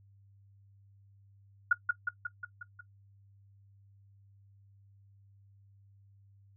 sine tone with echo, 1434 Hz, F6, 45 cents sharp, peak -19 dBFS, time 1.71-1.73 s, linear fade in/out 5 ms, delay 180 ms, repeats 6, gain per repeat -4 dB, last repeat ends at 2.81 s, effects noise-tail reverb RT60 0.1 s tail -18 dB re dry + added 99 Hz sine -58 dBFS peak until 6.56 s

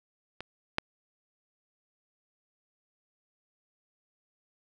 clicks, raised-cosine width 0.3 ms, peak -22 / -10 dBFS, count 2, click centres 0.406 / 0.784 s, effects none

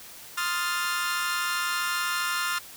sawtooth chord, F dominant seventh, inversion second, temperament equal, 1046.5 / 1244.5 / 1396.9 / 1760 Hz, C6 / Eb6 / F6 / A6, 0 / 0 / 0 / 0 cents, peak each -30 / -30 / -25 / -30 dBFS, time 0.37-2.59 s, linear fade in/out 10 ms, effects white hiss -45 dBFS RMS until 2.76 s

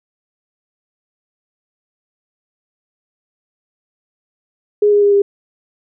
sine tone with pitch steps, 415.3 / 410.8 / 406.3 / 401.8 Hz, G#4 / G#4 / G#4 / G4, 0 / -19 / -38 / +43 cents, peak -8 dBFS, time 4.82-5.22 s, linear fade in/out 5 ms, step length 100 ms, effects none

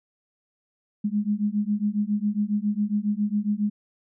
sine beating tone pair, 204.3 / 211.6 Hz, G#3 / G#3, -28 / +33 cents, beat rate 7.3 Hz, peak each -25 dBFS, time 1.04-3.7 s, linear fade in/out 10 ms, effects none

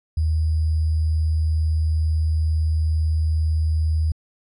sine tone with sample-and-hold, 78.9 Hz, D#2, 25 cents sharp, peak -17 dBFS, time 0.17-4.12 s, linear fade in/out 5 ms, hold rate 4900 Hz, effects resampled to 24000 Hz

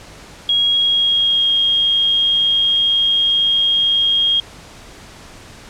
sine tone with pitch glide, 3300 to 3249 Hz, G#7 to G#7, -12 to -39 cents, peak -12 dBFS, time 0.49-4.4 s, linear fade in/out 2 ms, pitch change -27 cents, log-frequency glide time 0.69-1.51 s, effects pink hiss -39 dBFS RMS until 5.69 s + low-pass 8000 Hz 12 dB/octave

